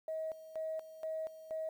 sine tone with tremolo, 636 Hz, D#5, 38 cents sharp, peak -35 dBFS, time 0.08-1.69 s, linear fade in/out 2 ms, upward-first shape square, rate 2.1 Hz, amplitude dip 80%, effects tanh soft clip ceiling -31 dBFS + 11-bit

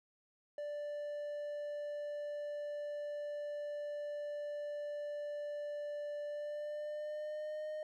triangle tone with pitch glide, 587.3 to 613.7 Hz, D5 to D#5, 0 to -24 cents, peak -37 dBFS, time 0.58-7.83 s, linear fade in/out 2 ms, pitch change +76 cents, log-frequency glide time 6.25-7.69 s, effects none

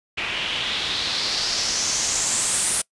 white noise with low-pass filter sweep, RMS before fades -24 dBFS, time 0.17-2.82 s, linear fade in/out 10 ms, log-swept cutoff 2600 to 9700 Hz, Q 3.5, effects noise-tail reverb RT60 0.1 s tail -23 dB re dry + resampled to 24000 Hz

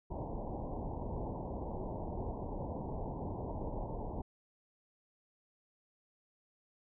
pink low-pass noise, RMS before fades -40 dBFS, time 0.1-4.22 s, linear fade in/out 10 ms, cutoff 980 Hz, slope 96 dB/octave, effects none

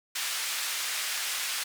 pink band-pass noise, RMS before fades -32 dBFS, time 0.15-1.64 s, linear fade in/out 10 ms, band 1800 to 13000 Hz, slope 12 dB/octave, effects none

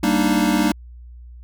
square chord, Eb major seventh, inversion first, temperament equal, 196 / 233.1 / 293.7 / 311.1 Hz, G3 / Bb3 / D4 / Eb4, 0 / 0 / 0 / 0 cents, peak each -22 dBFS, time 0.03-0.72 s, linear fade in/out 5 ms, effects added 60 Hz sine -37 dBFS peak until 1.43 s

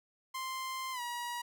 sawtooth tone with pitch glide, 1046.5 to 959.6 Hz, C6 to A#5, 0 to +50 cents, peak -33 dBFS, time 0.34-1.42 s, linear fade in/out 10 ms, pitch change -150 cents, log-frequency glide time 0.92-1.01 s, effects none

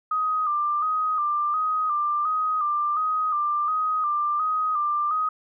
sine tone with vibrato, 1221 Hz, D#6, 33 cents flat, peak -21 dBFS, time 0.11-5.29 s, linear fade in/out 5 ms, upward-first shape square, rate 1.4 Hz, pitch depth 48 cents each way, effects none

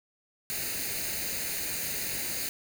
white noise with comb filter, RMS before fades -33 dBFS, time 0.5-2.49 s, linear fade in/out 0 ms, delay 0.45 ms, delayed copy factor +0.65, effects none

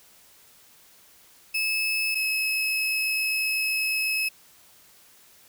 35% pulse tone pair in turn, 2600 / 2579 Hz, E7 / E7, -24 / -39 cents, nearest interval unison, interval 15 cents, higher first, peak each -22 dBFS, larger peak neither, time 1.54-2.15 / 2.15-4.29 s, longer second, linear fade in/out 10 ms, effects white hiss -55 dBFS RMS until 5.48 s

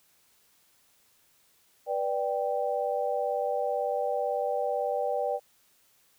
sine chord, G major, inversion first, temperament just, 490 / 588 / 784 Hz, B4 / D5 / G5, -14 / +2 / 0 cents, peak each -31 / -30 / -31 dBFS, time 1.86-5.4 s, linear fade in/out 50 ms, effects white hiss -65 dBFS RMS until 6.18 s

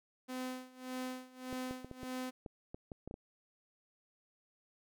sawtooth tone with tremolo, 255.5 Hz, C4, 41 cents flat, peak -34 dBFS, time 0.28-2.31 s, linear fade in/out 20 ms, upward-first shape sine, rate 1.7 Hz, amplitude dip 90%
clicks, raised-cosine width 2 ms, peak -31 dBFS, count 11, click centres 1.528 / 1.71 / 1.846 / 1.913 / 2.032 / 2.462 / 2.745 / 2.918 / 3.076 / 3.111 / 3.141 s
effects none

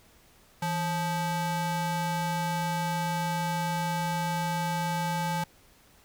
square ring-modulated tone, 352.1 Hz, F4, 14 cents sharp, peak -25 dBFS, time 0.62-5.44 s, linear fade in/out 5 ms, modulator 517 Hz, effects pink hiss -59 dBFS RMS until 6.04 s

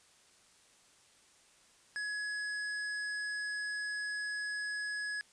sine tone with hard clipping, 1683 Hz, G#6, 23 cents sharp, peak -37 dBFS, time 1.96-5.21 s, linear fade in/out 0 ms, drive 13 dB, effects white hiss -64 dBFS RMS until 5.32 s + resampled to 22050 Hz

